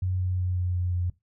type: tone with pitch steps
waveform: sine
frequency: 92.2 / 91.51 / 90.83 / 90.15 / 89.47 / 88.8 Hz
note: F#2 / F#2 / F#2 / F#2 / F2 / F2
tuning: -6 / -19 / -32 / -45 / +42 / +29 cents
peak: -24 dBFS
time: 0.02-1.1 s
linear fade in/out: 5 ms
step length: 180 ms
effects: noise-tail reverb RT60 0.2 s tail -19 dB re dry